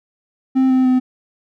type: tone with pitch steps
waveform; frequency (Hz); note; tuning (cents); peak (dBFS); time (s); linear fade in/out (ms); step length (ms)
triangle; 262.2 / 258.7 / 255.3; C4 / C4 / C4; +4 / -19 / -42; -9; 0.55-1; 20; 150
effects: none